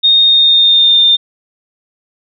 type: tone with pitch glide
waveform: sine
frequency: 3695 to 3613 Hz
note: A#7 to A7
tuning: -16 to +45 cents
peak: -5 dBFS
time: 0.03-1.17 s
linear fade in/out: 20 ms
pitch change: -39 cents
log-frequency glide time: 0.25-1.03 s
effects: none